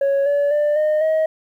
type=tone with pitch steps; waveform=sine; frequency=554.4 / 573 / 592.1 / 612 / 632.4 Hz; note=C#5 / D5 / D5 / D#5 / D#5; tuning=0 / -43 / +14 / -29 / +28 cents; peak=-12 dBFS; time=0.01-1.26 s; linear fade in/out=5 ms; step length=250 ms; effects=tanh soft clip ceiling -14 dBFS + 9-bit